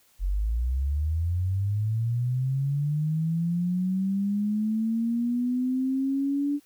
sine linear sweep, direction up, 43.65 to 290.4 Hz, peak -23 dBFS, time 0.19-6.6 s, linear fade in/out 50 ms, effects white hiss -62 dBFS RMS until 6.65 s

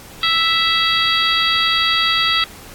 harmonic tone with a mistuned harmonic, 659.3 Hz, E5, in tune, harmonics 2 / 3 / 4 / 5 / 6 / 7, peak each -20 / -21 / -24 / -19 / -20 / -23 dBFS, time 0.23-2.44 s, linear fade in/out 2 ms, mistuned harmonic 6, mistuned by -54 cents, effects pink hiss -39 dBFS RMS until 2.74 s + AAC 64 kbps

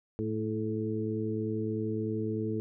harmonic tone with a mistuned harmonic, 110 Hz, A2, in tune, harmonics 1 / 2 / 3 / 4, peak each -35 / -35 / -35 / -35 dBFS, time 0.19-2.6 s, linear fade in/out 0 ms, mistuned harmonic 4, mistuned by -27 cents, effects none

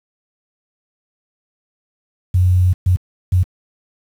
sine tone bursts at uneven times, 90.9 Hz, F#2, 30 cents flat, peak -9 dBFS, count 3, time 2.34-2.73 / 2.86-2.96 / 3.32-3.43 s, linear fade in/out 5 ms, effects high-pass 60 Hz 12 dB/octave + 7-bit

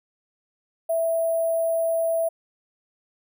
sine tone with sample-and-hold, 659.3 Hz, E5, in tune, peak -20 dBFS, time 0.89-2.29 s, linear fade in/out 10 ms, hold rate 11025 Hz, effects none

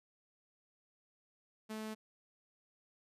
sawtooth tone, 217.4 Hz, A3, 21 cents flat, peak -37 dBFS, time 1.69-1.95 s, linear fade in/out 20 ms, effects resampled to 32000 Hz

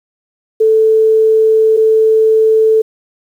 sine tone pair in turn, 440 / 440 Hz, A4 / A4, 0 / 0 cents, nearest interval unison, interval 0 cents, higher neither, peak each -6 dBFS, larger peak neither, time 0.6-1.77 / 1.77-2.82 s, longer first, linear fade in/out 10 ms, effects 7-bit

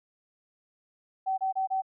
sine tone bursts, 764 Hz, G5, 45 cents flat, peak -25 dBFS, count 4, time 1.26-1.821 s, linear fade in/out 20 ms, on 120 ms, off 27 ms, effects none

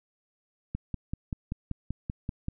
click train, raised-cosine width 5 ms, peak -19 dBFS, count 10, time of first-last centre 0.75-2.484 s, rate 5.19 Hz, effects none

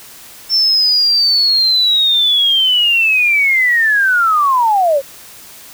sine linear sweep, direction down, 5400 to 523.3 Hz, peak -9 dBFS, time 0.49-5.02 s, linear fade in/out 50 ms, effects white hiss -37 dBFS RMS until 5.73 s

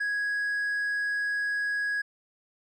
sine tone with hard clipping, 1661.2 Hz, G#6, in tune, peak -27 dBFS, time 0-2.02 s, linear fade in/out 10 ms, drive 2 dB, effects none

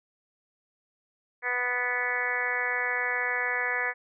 harmonic tone, 246.9 Hz, B3, in tune, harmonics 2 / 3 / 4 / 5 / 6 / 7 / 8 / 9, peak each -37 / -38 / -37 / -39 / -37 / -30 / -31 / -35 dBFS, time 1.42-3.94 s, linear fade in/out 50 ms, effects none

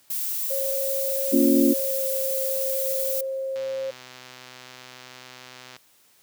violet noise, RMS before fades -28 dBFS, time 0.1-3.21 s, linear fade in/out 5 ms
sine tone with pitch glide, 542 to 534.2 Hz, C#5 to C5, -39 to +36 cents, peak -26 dBFS, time 0.5-3.91 s, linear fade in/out 10 ms, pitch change -25 cents, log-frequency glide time 1.66-2.09 s
sine chord, Bb minor, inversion none, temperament equal, 233.1 / 277.2 / 349.2 Hz, Bb3 / Db4 / F4, 0 / 0 / 0 cents, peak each -21 / -18 / -22 dBFS, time 1.32-1.74 s, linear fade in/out 20 ms
click train, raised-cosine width 0.2 ms, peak -25 dBFS, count 281, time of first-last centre 3.56-5.765 s, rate 127 Hz
effects white hiss -59 dBFS RMS until 6.22 s + high-pass 80 Hz 12 dB/octave

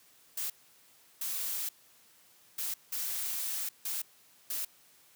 blue noise bursts at uneven times, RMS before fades -35 dBFS, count 6, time 0.37-0.5 / 1.21-1.69 / 2.58-2.74 / 2.92-3.69 / 3.85-4.02 / 4.5-4.65 s, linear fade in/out 5 ms, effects white hiss -62 dBFS RMS until 5.15 s + high-pass 80 Hz 12 dB/octave

